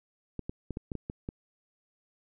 clicks, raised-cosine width 3 ms, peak -22 dBFS, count 8, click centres 0.393 / 0.495 / 0.707 / 0.771 / 0.918 / 0.953 / 1.099 / 1.289 s, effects none

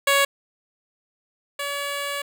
10% pulse tone pair in turn, 558 / 568.1 Hz, C#5 / C#5, +11 / +42 cents, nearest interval unison, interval 31 cents, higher second, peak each -8 / -18 dBFS, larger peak first, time 0.07-0.25 / 1.59-2.22 s, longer second, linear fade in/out 5 ms, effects none

